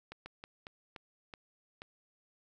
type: slowing click train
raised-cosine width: 0.3 ms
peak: -29 dBFS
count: 7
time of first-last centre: 0.12-1.819 s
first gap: 140 ms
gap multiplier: 1.28
effects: none